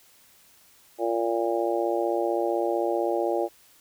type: harmonic tone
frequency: 115.7 Hz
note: A#2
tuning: 13 cents flat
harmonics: 3 / 4 / 5 / 6 / 7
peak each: -27 / -30 / -28 / -33 / -31 dBFS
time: 0.98-3.49 s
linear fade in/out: 50 ms
effects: white hiss -57 dBFS RMS until 3.8 s